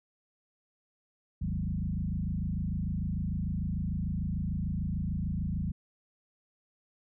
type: tone with frequency modulation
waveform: sine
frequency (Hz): 123.4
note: B2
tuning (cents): -1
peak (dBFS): -29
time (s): 1.41-5.72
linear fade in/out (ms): 10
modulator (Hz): 26.7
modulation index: 3
effects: none